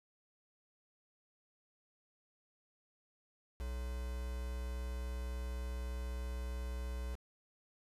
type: tone with quantisation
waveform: triangle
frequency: 61.7 Hz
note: B1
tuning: 1 cent flat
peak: -36 dBFS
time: 3.59-7.16 s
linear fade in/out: 20 ms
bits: 8
effects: resampled to 32000 Hz